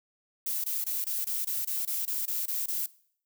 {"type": "noise bursts", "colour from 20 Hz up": "violet", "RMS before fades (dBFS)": -31, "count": 12, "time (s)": [0.46, 2.862], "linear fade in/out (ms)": 5, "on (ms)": 180, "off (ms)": 22, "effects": ["noise-tail reverb RT60 0.6 s tail -21 dB re dry"]}